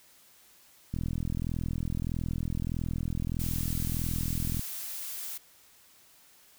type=click train; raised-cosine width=5 ms; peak=-20 dBFS; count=153; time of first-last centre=0.94-4.594 s; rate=41.6 Hz
type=noise; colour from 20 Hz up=blue; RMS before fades=-38 dBFS; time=3.39-5.38 s; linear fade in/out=10 ms
effects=white hiss -59 dBFS RMS until 6.58 s